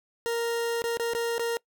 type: tone with dropouts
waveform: 40% pulse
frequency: 466.2 Hz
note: A#4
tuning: in tune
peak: -25 dBFS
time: 0.26-1.57 s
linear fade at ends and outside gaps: 0 ms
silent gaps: 0.82-0.84 / 0.971-0.997 / 1.135-1.149 / 1.381-1.395 s
effects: noise-tail reverb RT60 0.1 s tail -23 dB re dry